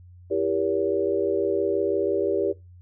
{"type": "chord", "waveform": "sine", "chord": "E diminished seventh", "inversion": "none", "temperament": "just", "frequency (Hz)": [329.6, 395.6, 474.7, 569.6], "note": ["E4", "G4", "Bb4", "Db5"], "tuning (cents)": [0, 16, 31, 47], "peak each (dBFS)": [-29, -24, -28, -28], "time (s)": [0.3, 2.53], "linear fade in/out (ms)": 20, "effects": ["noise-tail reverb RT60 0.2 s tail -19 dB re dry", "added 89 Hz sine -45 dBFS peak until 2.81 s"]}